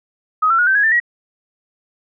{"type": "tone with pitch steps", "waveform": "sine", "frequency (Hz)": [1260, 1350.4, 1447.4, 1551.2, 1662.6, 1781.9, 1909.8], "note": ["D#6", "E6", "F#6", "G6", "G#6", "A6", "A#6"], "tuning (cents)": [21, 41, -39, -19, 1, 21, 41], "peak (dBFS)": -11, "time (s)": [0.42, 1.001], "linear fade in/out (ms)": 10, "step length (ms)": 83, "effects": []}